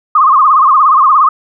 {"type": "tone with vibrato", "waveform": "sine", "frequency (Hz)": 1149, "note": "D6", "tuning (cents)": -38, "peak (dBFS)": -4, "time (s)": [0.15, 1.29], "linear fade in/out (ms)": 5, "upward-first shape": "sine", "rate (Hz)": 17, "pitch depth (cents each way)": 160, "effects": []}